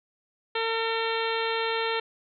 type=harmonic tone; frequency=452.8 Hz; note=A4; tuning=50 cents sharp; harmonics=1 / 2 / 3 / 4 / 5 / 6 / 7 / 8 / 9; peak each=-29 / -32 / -34 / -35 / -36 / -37 / -37 / -38 / -39 dBFS; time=0.55-2 s; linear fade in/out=5 ms; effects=none